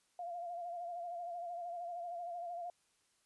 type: tone with vibrato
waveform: sine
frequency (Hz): 695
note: F5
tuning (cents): -9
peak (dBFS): -40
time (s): 0.19-2.7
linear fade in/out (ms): 2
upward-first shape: sine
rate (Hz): 13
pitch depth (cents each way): 48
effects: white hiss -75 dBFS RMS until 3.25 s + resampled to 24000 Hz